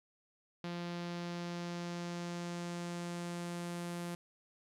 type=tone with low-pass filter sweep; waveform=sawtooth; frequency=173.4 Hz; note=F3; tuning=12 cents flat; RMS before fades=-41 dBFS; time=0.64-4.15 s; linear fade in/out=2 ms; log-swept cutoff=4300 to 11000 Hz; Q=1.4; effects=12-bit